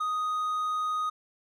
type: tone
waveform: triangle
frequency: 1246 Hz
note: D#6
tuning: 2 cents sharp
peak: -25 dBFS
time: 0-1.1 s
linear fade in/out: 10 ms
effects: none